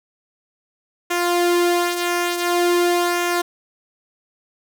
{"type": "tone with flanger", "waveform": "sawtooth", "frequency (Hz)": 350, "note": "F4", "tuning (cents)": 4, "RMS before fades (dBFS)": -19, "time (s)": [1.1, 3.42], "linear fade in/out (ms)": 10, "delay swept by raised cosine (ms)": [0.22, 3.12], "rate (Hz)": 0.47, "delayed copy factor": -0.5, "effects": []}